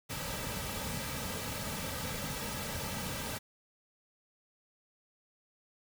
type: noise with comb filter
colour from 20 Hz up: pink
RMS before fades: -38 dBFS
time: 0.09-3.39 s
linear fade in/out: 20 ms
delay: 2.8 ms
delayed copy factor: -0.65
effects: none